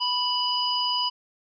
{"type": "harmonic tone", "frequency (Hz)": 987.8, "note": "B5", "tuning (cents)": 0, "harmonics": [1, 3, 5], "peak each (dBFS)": [-27, -27, -27], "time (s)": [0, 1.1], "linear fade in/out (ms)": 20, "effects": []}